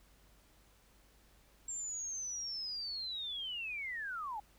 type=linear sweep; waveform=sine; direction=down; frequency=7459 to 798 Hz; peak=-38 dBFS; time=1.68-4.4 s; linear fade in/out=5 ms; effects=added 50 Hz sine -66 dBFS peak until 4.58 s + pink hiss -67 dBFS RMS until 4.58 s